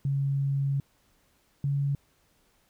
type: tone pair in turn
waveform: sine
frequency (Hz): 138.59 / 140.61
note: C#3 / C#3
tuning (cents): 0 / +25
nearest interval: unison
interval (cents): 25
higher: second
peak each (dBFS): -24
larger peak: neither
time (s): 0.05-0.8 / 1.64-1.95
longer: first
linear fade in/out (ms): 2
effects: pink hiss -67 dBFS RMS until 2.69 s